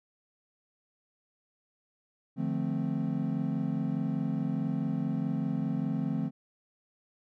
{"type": "chord", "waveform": "triangle", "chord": "D minor seventh", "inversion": "none", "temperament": "equal with one note detuned", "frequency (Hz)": [149.83, 174.61, 220, 261.6], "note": ["D3", "F3", "A3", "C4"], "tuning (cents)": [35, 0, 0, 0], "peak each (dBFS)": -32, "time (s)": [2.36, 6.31], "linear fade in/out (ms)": 50, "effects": []}